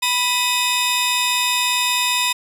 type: tone cluster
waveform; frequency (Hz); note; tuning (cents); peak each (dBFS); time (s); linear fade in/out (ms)
sawtooth; 986 / 2525 / 3655; B5 / D#7 / A#7; -3 / +25 / -35; -18; 0.02-2.33; 10
effects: resampled to 32000 Hz + 8-bit